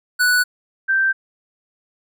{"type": "tone pair in turn", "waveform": ["square", "sine"], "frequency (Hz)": [1480, 1564.7], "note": ["F#6", "G6"], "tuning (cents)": [0, -4], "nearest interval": "minor second", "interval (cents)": 96, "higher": "second", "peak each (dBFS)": -14, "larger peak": "neither", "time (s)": [[0.19, 0.44], [0.88, 1.13]], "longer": "neither", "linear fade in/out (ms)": 20, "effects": []}